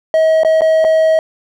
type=tone with dropouts; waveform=triangle; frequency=638 Hz; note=D#5; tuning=43 cents sharp; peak=-6 dBFS; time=0.14-1.19 s; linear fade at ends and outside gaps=1 ms; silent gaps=0.434-0.448 / 0.609-0.618 / 0.843-0.848 s; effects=none